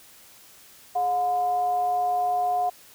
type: tone with frequency modulation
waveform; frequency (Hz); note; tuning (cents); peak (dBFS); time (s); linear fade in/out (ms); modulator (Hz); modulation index
sine; 720; F#5; -47; -21; 0.95-2.7; 10; 301; 0.29
effects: white hiss -51 dBFS RMS until 2.94 s